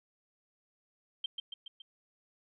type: tone with echo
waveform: sine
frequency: 3150 Hz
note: G7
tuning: 8 cents sharp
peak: -31 dBFS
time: 1.24-1.26 s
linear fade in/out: 5 ms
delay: 140 ms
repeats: 4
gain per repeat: -4 dB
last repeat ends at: 1.82 s
effects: none